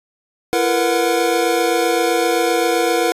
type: tone cluster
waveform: square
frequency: 338.2 / 461.6 / 489.3 / 730 Hz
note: E4 / A#4 / B4 / F#5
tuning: +44 / -17 / -16 / -24 cents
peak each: -21 dBFS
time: 0.53-3.12 s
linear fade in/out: 0 ms
effects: resampled to 32000 Hz